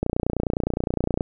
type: click train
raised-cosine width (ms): 2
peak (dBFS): -9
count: 36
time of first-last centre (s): 0.03-1.208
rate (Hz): 29.7
effects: none